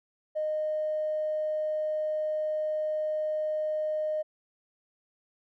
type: tone with tanh clipping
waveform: triangle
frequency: 616 Hz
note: D#5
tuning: 17 cents flat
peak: -27 dBFS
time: 0.35-4.23 s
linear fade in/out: 20 ms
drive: 4 dB
effects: none